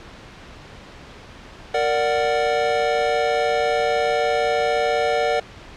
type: chord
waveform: square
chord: Bb augmented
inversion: none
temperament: equal with one note detuned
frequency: 463.5 / 587.3 / 740 Hz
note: Bb4 / D5 / F#5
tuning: -10 / 0 / 0 cents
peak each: -23 dBFS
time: 1.74-5.4 s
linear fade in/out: 5 ms
effects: pink hiss -41 dBFS RMS until 5.76 s + low-pass 4000 Hz 12 dB/octave